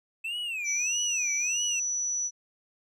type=tone with vibrato; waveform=triangle; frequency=2596 Hz; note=E7; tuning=27 cents flat; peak=-29 dBFS; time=0.24-1.8 s; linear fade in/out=10 ms; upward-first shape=sine; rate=1.6 Hz; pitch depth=210 cents each way
type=tone; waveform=sine; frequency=5920 Hz; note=F#8; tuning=in tune; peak=-27 dBFS; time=0.64-2.31 s; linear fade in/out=50 ms
effects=none